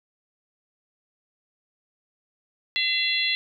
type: harmonic tone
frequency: 680 Hz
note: F5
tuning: 46 cents flat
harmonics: 3 / 4 / 5 / 6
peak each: -27 / -27 / -27 / -27 dBFS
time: 2.76-3.35 s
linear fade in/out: 0 ms
effects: none